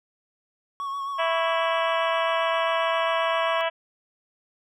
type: tone with vibrato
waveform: triangle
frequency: 1108.7 Hz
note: C#6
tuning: in tune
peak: -26 dBFS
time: 0.8-3.61 s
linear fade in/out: 0 ms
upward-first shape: sine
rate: 7.5 Hz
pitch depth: 29 cents each way
type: harmonic tone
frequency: 329.6 Hz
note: E4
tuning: in tune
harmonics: 2 / 3 / 4 / 5 / 6 / 7 / 8 / 9 / 10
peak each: -25 / -29 / -34 / -32 / -36 / -36 / -36 / -35 / -39 dBFS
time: 1.18-3.7 s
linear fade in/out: 20 ms
effects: none